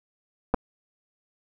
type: clicks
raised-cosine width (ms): 1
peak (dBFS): -8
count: 2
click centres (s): 0.54 / 0.544
effects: none